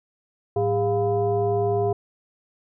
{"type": "tone with frequency modulation", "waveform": "sine", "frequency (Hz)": 405.4, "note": "G#4", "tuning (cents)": -42, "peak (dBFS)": -19, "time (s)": [0.56, 1.93], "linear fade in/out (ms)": 5, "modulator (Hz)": 297, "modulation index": 0.98, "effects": []}